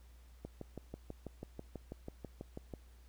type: click train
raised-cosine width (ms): 2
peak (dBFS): -30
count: 15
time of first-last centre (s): 0.45-2.738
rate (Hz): 6.12
effects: added 60 Hz sine -56 dBFS peak until 3.08 s + pink hiss -69 dBFS RMS until 3.08 s